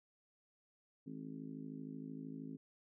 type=harmonic tone with a mistuned harmonic; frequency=53 Hz; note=G#1; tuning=36 cents sharp; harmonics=3 / 4 / 5 / 6 / 7 / 8; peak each=-51 / -52 / -47 / -58 / -61 / -61 dBFS; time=1.06-2.57 s; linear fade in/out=10 ms; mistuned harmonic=8; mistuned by=+20 cents; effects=none